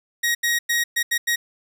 sawtooth tone bursts at uneven times, 1888 Hz, A#6, 22 cents sharp, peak -15 dBFS, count 6, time 0.23-0.35 / 0.43-0.59 / 0.69-0.84 / 0.96-1.03 / 1.11-1.18 / 1.27-1.36 s, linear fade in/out 10 ms, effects none

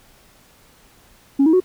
sine tone with pitch steps, 276.3 / 319.2 / 368.8 Hz, C#4 / D#4 / F#4, -6 / +44 / -6 cents, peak -9 dBFS, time 1.39-1.603 s, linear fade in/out 10 ms, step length 71 ms, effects tanh soft clip ceiling -8 dBFS + pink hiss -52 dBFS RMS until 1.64 s

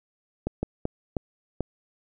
slowing click train, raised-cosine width 2 ms, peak -13 dBFS, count 5, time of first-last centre 0.47-1.607 s, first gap 160 ms, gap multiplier 1.4, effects none

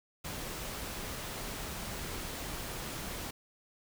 pink noise, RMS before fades -40 dBFS, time 0.24-3.31 s, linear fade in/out 10 ms, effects none

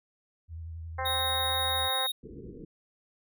sine tone with vibrato, 82 Hz, E2, 9 cents flat, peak -37 dBFS, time 0.48-1.9 s, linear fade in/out 50 ms, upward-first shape triangle, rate 11 Hz, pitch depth 47 cents each way
harmonic tone, 261.6 Hz, C4, in tune, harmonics 2 / 3 / 4 / 5 / 6 / 7 / 8, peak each -37 / -34 / -36 / -42 / -40 / -41 / -44 dBFS, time 0.98-2.07 s, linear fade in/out 10 ms
square tone, 3749 Hz, A#7, 9 cents sharp, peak -29 dBFS, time 1.05-2.12 s, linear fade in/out 10 ms
white low-pass noise, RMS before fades -44 dBFS, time 2.23-2.65 s, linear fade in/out 10 ms, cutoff 470 Hz, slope 96 dB/octave
effects none

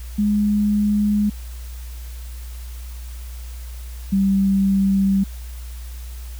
sine tone pair in turn, 207.7 / 195.14 Hz, G#3 / G3, 0 / -8 cents, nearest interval minor second, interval 108 cents, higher first, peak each -15 / -14 dBFS, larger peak second, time 0.18-1.3 / 4.12-5.24 s, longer neither, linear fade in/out 10 ms, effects added 60 Hz sine -30 dBFS peak until 6.39 s + white hiss -45 dBFS RMS until 6.39 s

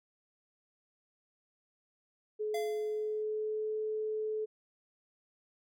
sine tone with pitch glide, 426.5 to 432 Hz, G#4 to A4, +46 to -32 cents, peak -32 dBFS, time 2.39-4.46 s, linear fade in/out 20 ms, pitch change +22 cents, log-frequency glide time 2.74-3.79 s
square tone with exponential decay, 685 Hz, F5, 34 cents flat, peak -35 dBFS, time 2.54-3.23 s, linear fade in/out 5 ms, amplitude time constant 150 ms
effects none

